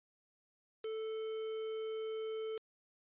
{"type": "tone with quantisation", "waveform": "triangle", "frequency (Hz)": 440, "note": "A4", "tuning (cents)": 0, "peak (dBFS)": -36, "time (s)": [0.84, 2.58], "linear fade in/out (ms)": 5, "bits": 8, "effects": ["resampled to 8000 Hz"]}